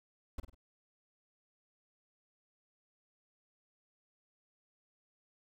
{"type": "noise with echo", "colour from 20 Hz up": "brown", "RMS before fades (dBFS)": -37, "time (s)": [0.38, 0.4], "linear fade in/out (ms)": 5, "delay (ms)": 49, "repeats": 3, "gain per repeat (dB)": -8, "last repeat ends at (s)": 0.547, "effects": []}